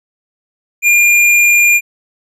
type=tone; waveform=square; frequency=2407 Hz; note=D7; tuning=42 cents sharp; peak=-7 dBFS; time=0.82-1.81 s; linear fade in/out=50 ms; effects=resampled to 32000 Hz